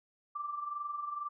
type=tone with amplitude modulation; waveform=sine; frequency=1174.7 Hz; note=D6; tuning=in tune; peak=-33 dBFS; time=0.35-1.29 s; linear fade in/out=10 ms; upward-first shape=sine; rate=22.1 Hz; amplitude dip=60%; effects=none